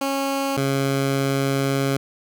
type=tone pair in turn; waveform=15% pulse; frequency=274.2 / 137.1 Hz; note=C#4 / C#3; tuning=-19 / -19 cents; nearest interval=octave; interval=1200 cents; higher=first; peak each=-15 / -13 dBFS; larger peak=second; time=0.01-0.57 / 0.57-1.97 s; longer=second; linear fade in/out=5 ms; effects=none